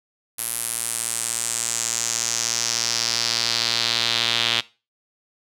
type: tone with band-pass filter sweep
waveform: sawtooth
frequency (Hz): 116.54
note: A#2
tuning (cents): 0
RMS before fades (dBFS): -24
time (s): 0.38-4.61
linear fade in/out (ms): 10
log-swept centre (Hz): 11000 to 3400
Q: 3.2
effects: noise-tail reverb RT60 0.3 s tail -19 dB re dry